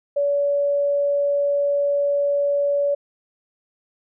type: tone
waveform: sine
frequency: 570 Hz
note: C#5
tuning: 48 cents sharp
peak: -17 dBFS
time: 0.16-2.95 s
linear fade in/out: 10 ms
effects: none